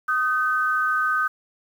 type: tone pair together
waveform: sine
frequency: 1244.5 / 1530.6 Hz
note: D#6 / G6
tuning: 0 / -42 cents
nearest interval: major third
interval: 358 cents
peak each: -22 dBFS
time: 0.08-1.28 s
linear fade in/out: 10 ms
effects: 8-bit